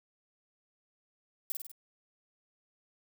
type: noise with echo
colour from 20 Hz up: violet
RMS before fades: -33 dBFS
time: 1.5-1.52 s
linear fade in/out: 0 ms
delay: 49 ms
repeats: 4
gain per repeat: -4 dB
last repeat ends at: 1.716 s
effects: none